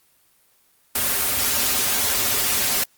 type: noise with comb filter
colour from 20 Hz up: white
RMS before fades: -21 dBFS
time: 0.95-2.84 s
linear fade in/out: 5 ms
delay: 6.1 ms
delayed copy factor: -0.9
effects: white hiss -60 dBFS RMS until 2.97 s + Opus 24 kbps